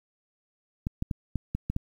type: clicks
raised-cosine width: 5 ms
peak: -16 dBFS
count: 7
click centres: 0.869 / 1.024 / 1.112 / 1.357 / 1.55 / 1.7 / 1.764 s
effects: 9-bit